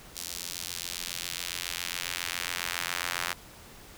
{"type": "tone with high-pass filter sweep", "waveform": "sawtooth", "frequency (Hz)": 87.31, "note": "F2", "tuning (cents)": 0, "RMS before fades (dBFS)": -35, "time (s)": [0.15, 3.34], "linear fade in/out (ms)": 20, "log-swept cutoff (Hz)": [5200, 1400], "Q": 0.96, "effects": ["pink hiss -50 dBFS RMS until 3.97 s"]}